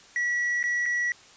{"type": "tone with dropouts", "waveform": "triangle", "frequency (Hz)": 1936, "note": "B6", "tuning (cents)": -35, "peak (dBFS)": -22, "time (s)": [0.16, 1.12], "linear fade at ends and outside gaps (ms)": 1, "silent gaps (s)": [[0.629, 0.639], [0.857, 0.861]], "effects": ["white hiss -52 dBFS RMS until 1.36 s", "resampled to 16000 Hz"]}